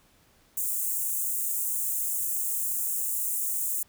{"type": "high-pass noise", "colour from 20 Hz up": "white", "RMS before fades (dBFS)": -29, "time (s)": [0.57, 3.83], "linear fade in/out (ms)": 5, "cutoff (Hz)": 7100, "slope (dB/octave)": 48, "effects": ["pink hiss -62 dBFS RMS until 3.88 s"]}